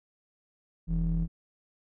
triangle ring-modulated tone, 61.5 Hz, B1, 7 cents flat, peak -20 dBFS, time 0.87-1.28 s, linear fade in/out 50 ms, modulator 104 Hz, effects none

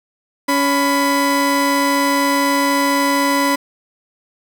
30% pulse tone pair together, 280.4 / 993.5 Hz, C#4 / B5, +20 / +10 cents, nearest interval octave + minor seventh, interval 2190 cents, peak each -14 dBFS, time 0.48-3.56 s, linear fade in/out 10 ms, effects none

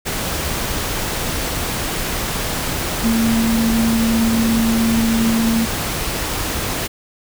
sine tone in noise, 227.1 Hz, A#3, 45 cents flat, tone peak -14 dBFS, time 3.03-5.66 s, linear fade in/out 20 ms, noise pink, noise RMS -22 dBFS, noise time 0.05-6.88 s, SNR +5 dB, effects none

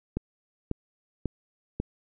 click train, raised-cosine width 3 ms, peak -15 dBFS, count 4, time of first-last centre 0.17-1.8 s, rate 1.84 Hz, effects none

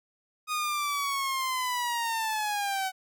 sawtooth linear sweep, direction down, 1244.5 to 750 Hz, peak -24 dBFS, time 0.47-2.92 s, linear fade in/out 50 ms, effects none

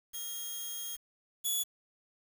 5% pulse tone pair in turn, 3248 / 3406 Hz, G#7 / G#7, -39 / +43 cents, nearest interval minor second, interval 82 cents, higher second, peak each -29 / -22 dBFS, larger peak second, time 0.13-0.97 / 1.44-1.64 s, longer first, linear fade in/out 20 ms, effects 8-bit

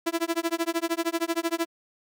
sawtooth tone with tremolo, 333.9 Hz, E4, 22 cents sharp, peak -18 dBFS, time 0.06-1.66 s, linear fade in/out 10 ms, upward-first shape sine, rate 13 Hz, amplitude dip 100%, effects none

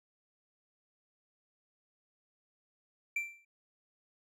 triangle tone with exponential decay, 2349 Hz, D7, in tune, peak -27 dBFS, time 3.16-3.45 s, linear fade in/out 5 ms, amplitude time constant 63 ms, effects none

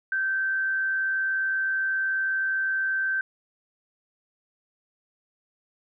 sine tone with frequency modulation, 1553 Hz, G6, 17 cents flat, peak -23 dBFS, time 0.12-3.21 s, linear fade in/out 2 ms, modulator 93.2 Hz, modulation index 0.29, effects none

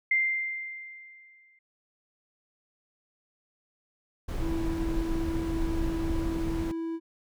sine tone with exponential decay, 2093 Hz, C7, in tune, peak -20 dBFS, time 0.11-1.59 s, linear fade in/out 5 ms, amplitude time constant 320 ms
brown noise, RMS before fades -31 dBFS, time 4.28-6.72 s, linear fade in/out 10 ms
triangle tone, 328.9 Hz, E4, 4 cents flat, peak -28 dBFS, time 4.39-7 s, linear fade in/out 50 ms
effects none

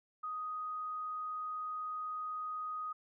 sine tone, 1248 Hz, D#6, 5 cents sharp, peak -37 dBFS, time 0.23-2.93 s, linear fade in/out 10 ms, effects none

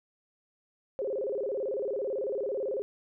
sine tone with vibrato, 466.2 Hz, A#4, in tune, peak -29 dBFS, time 0.99-2.82 s, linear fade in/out 0 ms, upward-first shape square, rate 18 Hz, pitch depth 230 cents each way, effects none

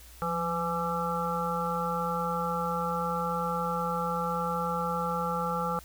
harmonic tone with a mistuned harmonic, 168.1 Hz, E3, 34 cents sharp, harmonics 1 / 3 / 5 / 7 / 8, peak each -34 / -34 / -34 / -34 / -34 dBFS, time 0.22-5.79 s, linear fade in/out 0 ms, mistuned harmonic 1, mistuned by +62 cents, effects added 60 Hz sine -50 dBFS peak until 5.84 s + white hiss -53 dBFS RMS until 5.84 s

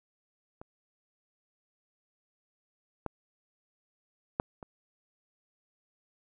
clicks, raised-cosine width 1 ms, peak -30 / -19 / -13 / -29 dBFS, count 4, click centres 0.615 / 3.063 / 4.399 / 4.628 s, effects none

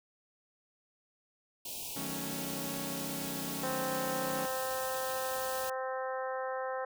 white band-stop noise, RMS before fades -41 dBFS, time 1.65-5.7 s, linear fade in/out 5 ms, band 990 to 2400 Hz, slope 96 dB/octave
sawtooth chord, D# half-diminished seventh, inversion none, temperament equal, 155.56 / 185 / 220 / 277.2 Hz, D#3 / F#3 / A3 / C#4, 0 / 0 / 0 / 0 cents, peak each -41 / -41 / -41 / -37 dBFS, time 1.96-4.46 s, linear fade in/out 5 ms
harmonic tone, 260.5 Hz, C4, 7 cents flat, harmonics 2 / 3 / 4 / 5 / 6 / 7, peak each -36 / -40 / -42 / -44 / -46 / -47 dBFS, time 3.63-6.85 s, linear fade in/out 5 ms
effects none

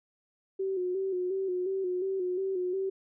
sine tone with vibrato, 373.3 Hz, F#4, 15 cents sharp, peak -28 dBFS, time 0.59-2.9 s, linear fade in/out 10 ms, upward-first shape square, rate 2.8 Hz, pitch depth 52 cents each way, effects none

